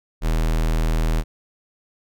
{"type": "tone", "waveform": "square", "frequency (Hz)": 40, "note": "D#1", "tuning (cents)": 49, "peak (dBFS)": -18, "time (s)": [0.21, 1.24], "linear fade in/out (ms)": 50, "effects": []}